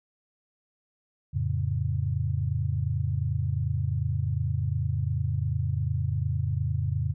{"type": "chord", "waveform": "sine", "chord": "F augmented", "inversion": "none", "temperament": "equal", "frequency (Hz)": [87.31, 110, 138.59], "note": ["F2", "A2", "C#3"], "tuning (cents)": [0, 0, 0], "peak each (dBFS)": -29, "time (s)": [1.33, 7.14], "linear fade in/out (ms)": 20, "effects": []}